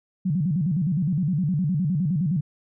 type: tone with vibrato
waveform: sine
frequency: 164.81 Hz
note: E3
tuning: in tune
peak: -20 dBFS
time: 0.25-2.41 s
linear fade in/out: 10 ms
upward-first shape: square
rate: 9.7 Hz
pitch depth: 210 cents each way
effects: none